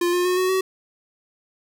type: tone with pitch steps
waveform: square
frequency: 349.2 / 356.1 / 363.2 / 370.4 / 377.7 Hz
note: F4 / F4 / F#4 / F#4 / F#4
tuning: 0 / +34 / -32 / +2 / +36 cents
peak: -19 dBFS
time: 0.01-0.61 s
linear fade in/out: 5 ms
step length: 120 ms
effects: none